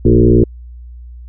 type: tone with frequency modulation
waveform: sine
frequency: 222.5 Hz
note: A3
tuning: 20 cents sharp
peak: -5 dBFS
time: 0.05-0.44 s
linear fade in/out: 5 ms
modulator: 59.8 Hz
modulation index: 3.2
effects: added 60 Hz sine -30 dBFS peak until 1.28 s